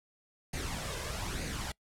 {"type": "noise with flanger", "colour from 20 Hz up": "pink", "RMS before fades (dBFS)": -37, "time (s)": [0.53, 1.72], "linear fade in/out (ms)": 5, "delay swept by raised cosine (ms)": [0.45, 1.95], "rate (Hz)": 1.1, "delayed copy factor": 0.55, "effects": ["noise-tail reverb RT60 0.1 s tail -24 dB re dry", "low-pass 10000 Hz 12 dB/octave"]}